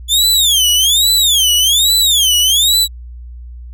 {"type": "tone with vibrato", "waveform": "sawtooth", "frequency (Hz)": 3417, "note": "G#7", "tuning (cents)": 49, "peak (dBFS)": -6, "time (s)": [0.08, 2.88], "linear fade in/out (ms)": 50, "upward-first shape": "sine", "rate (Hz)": 1.2, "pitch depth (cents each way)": 270, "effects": ["added 60 Hz sine -28 dBFS peak until 3.73 s"]}